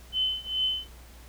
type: tone with tremolo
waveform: sine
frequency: 3045 Hz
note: F#7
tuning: 49 cents sharp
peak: -22 dBFS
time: 0.12-0.88 s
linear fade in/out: 50 ms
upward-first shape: triangle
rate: 2.4 Hz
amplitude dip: 95%
effects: added 60 Hz sine -47 dBFS peak until 1.28 s + pink hiss -53 dBFS RMS until 1.28 s